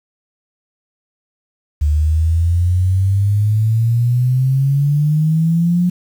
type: exponential sweep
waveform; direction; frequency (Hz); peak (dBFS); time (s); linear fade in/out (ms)
sine; up; 73.42 to 180; -11; 1.81-5.9; 10
effects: 7-bit